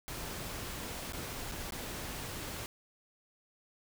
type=noise with dropouts; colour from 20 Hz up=pink; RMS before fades=-41 dBFS; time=0.08-2.66 s; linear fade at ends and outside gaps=0 ms; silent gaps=1.123-1.133 / 1.515-1.52 / 1.707-1.722 s; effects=none